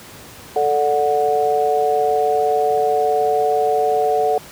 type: chord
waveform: sine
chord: D major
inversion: second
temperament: just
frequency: 440.5 / 587.3 / 734.2 Hz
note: A4 / D5 / F#5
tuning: +2 / 0 / -14 cents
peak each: -18 / -23 / -17 dBFS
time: 0.56-4.38 s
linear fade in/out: 2 ms
effects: pink hiss -39 dBFS RMS until 4.51 s + high-pass 80 Hz 12 dB/octave